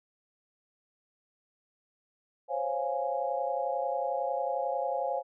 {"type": "chord", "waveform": "sine", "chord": "Db major seventh", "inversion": "third", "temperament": "equal", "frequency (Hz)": [523.3, 554.4, 698.5, 830.6], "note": ["C5", "Db5", "F5", "Ab5"], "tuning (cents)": [0, 0, 0, 0], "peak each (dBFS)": -34, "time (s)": [2.48, 5.23], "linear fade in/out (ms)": 50, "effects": []}